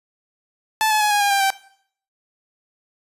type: tone with pitch steps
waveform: sawtooth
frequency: 873 / 856.5 / 840.3 / 824.5 / 808.9 / 793.6 / 778.7 Hz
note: A5 / A5 / G#5 / G#5 / G#5 / G5 / G5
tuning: -14 / -47 / +20 / -13 / -46 / +21 / -12 cents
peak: -12 dBFS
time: 0.81-1.503 s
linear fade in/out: 0 ms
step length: 99 ms
effects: noise-tail reverb RT60 0.6 s tail -19 dB re dry + resampled to 32000 Hz